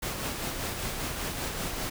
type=noise with tremolo; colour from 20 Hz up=pink; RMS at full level=-32 dBFS; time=0.02-1.9 s; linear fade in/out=10 ms; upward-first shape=sine; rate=5.1 Hz; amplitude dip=35%; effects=none